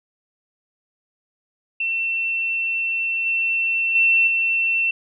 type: tone with level steps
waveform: sine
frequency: 2696 Hz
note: E7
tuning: 38 cents sharp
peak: -20 / -18 / -13 / -17 dBFS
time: 1.8-4.91 s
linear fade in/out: 5 ms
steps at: 3.26 / 3.95 / 4.27 s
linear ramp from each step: 5 ms
effects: none